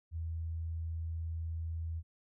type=tone; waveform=sine; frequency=81.9 Hz; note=E2; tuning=11 cents flat; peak=-35 dBFS; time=0.11-2.03 s; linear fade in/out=50 ms; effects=none